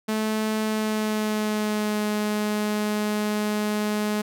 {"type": "tone with pitch glide", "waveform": "sawtooth", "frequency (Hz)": [217, 210.6], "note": ["A3", "G#3"], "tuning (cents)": [-24, 24], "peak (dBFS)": -19, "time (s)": [0.08, 4.22], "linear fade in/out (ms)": 10, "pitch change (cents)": -52, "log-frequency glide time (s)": [0.64, 2.03], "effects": []}